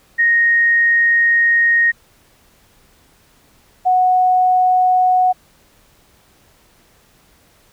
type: tone pair in turn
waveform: sine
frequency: 1864.7 / 736.2 Hz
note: A#6 / F#5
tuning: 0 / -9 cents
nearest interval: octave + major third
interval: 1609 cents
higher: first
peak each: -10 dBFS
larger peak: neither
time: 0.18-1.92 / 3.85-5.33 s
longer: first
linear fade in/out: 20 ms
effects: pink hiss -53 dBFS RMS until 7.72 s